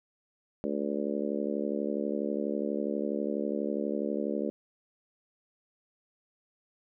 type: harmonic tone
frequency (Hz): 72.2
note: D2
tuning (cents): -29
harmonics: 3 / 4 / 5 / 6 / 7 / 8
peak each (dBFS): -34 / -35 / -36 / -37 / -37 / -38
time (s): 0.64-4.5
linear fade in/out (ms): 0
effects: none